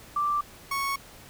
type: tone pair in turn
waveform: sine / 30% pulse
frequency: 1174.7 / 1106 Hz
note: D6 / C#6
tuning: 0 / -4 cents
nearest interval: minor second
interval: 104 cents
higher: first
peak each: -23 / -24 dBFS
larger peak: first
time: 0.16-0.41 / 0.71-0.96 s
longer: neither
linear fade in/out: 5 ms
effects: pink hiss -49 dBFS RMS until 1.29 s